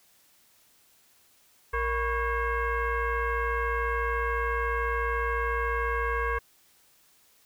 sine tone with frequency modulation, 580 Hz, D5, 22 cents flat, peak -25 dBFS, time 1.73-6.39 s, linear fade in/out 10 ms, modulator 523 Hz, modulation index 2.5, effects white hiss -62 dBFS RMS until 7.45 s

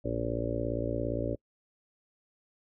harmonic tone, 57.4 Hz, A#1, 26 cents flat, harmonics 1 / 2 / 4 / 5 / 6 / 7 / 8 / 9 / 10, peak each -38 / -36 / -41 / -36 / -40 / -40 / -41 / -39 / -36 dBFS, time 0.04-1.36 s, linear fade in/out 20 ms, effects noise-tail reverb RT60 0.1 s tail -26 dB re dry

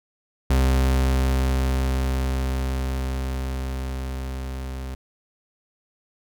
40% pulse tone with level ramp, 65.41 Hz, C2, in tune, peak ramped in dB -15 to -29 dBFS, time 0.5-4.95 s, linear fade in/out 5 ms, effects none

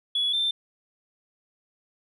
sine tone pair in turn, 3388 / 3566 Hz, G#7 / A7, +34 / +22 cents, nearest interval minor second, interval 88 cents, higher second, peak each -21 dBFS, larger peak neither, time 0.15-0.33 / 0.33-0.51 s, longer neither, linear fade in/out 5 ms, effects tanh soft clip ceiling -18 dBFS

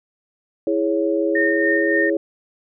sine chord, C# minor, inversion first, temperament equal, 329.6 / 415.3 / 554.4 Hz, E4 / G#4 / C#5, 0 / 0 / 0 cents, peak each -20 / -22 / -22 dBFS, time 0.67-2.17 s, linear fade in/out 2 ms
sine tone with tremolo, 1833 Hz, A#6, 30 cents flat, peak -17 dBFS, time 1.35-2.1 s, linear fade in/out 5 ms, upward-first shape sine, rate 3.5 Hz, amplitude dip 40%
effects none

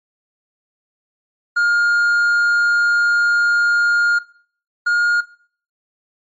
triangle tone pair in turn, 1415 / 1422.9 Hz, F6 / F6, +22 / +32 cents, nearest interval unison, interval 10 cents, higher second, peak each -11 dBFS, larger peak neither, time 1.56-4.19 / 4.86-5.21 s, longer first, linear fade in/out 10 ms, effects noise-tail reverb RT60 0.5 s tail -19 dB re dry + MP3 32 kbps

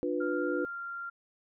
sine chord, B diminished, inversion first, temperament just, 296.3 / 355.6 / 493.9 Hz, D4 / F4 / B4, +15 / +31 / 0 cents, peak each -33 dBFS, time 0.03-0.65 s, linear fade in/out 0 ms
sine tone with pitch glide, 1396.9 to 1386.4 Hz, F6 to F6, 0 to -13 cents, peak -36 dBFS, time 0.2-1.1 s, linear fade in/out 10 ms, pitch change -13 cents, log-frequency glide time 0.61-0.79 s
effects none

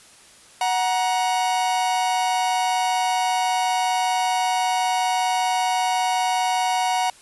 45% pulse tone pair together, 740 / 945.2 Hz, F#5 / A#5, 0 / +24 cents, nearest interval major third, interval 424 cents, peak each -21 / -24 dBFS, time 0.61-7.1 s, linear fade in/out 2 ms, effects white hiss -49 dBFS RMS until 7.21 s + resampled to 24000 Hz

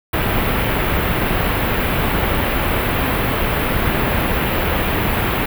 pink band-stop noise, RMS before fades -18 dBFS, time 0.13-5.46 s, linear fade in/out 5 ms, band 3000 to 14000 Hz, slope 24 dB/octave, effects none

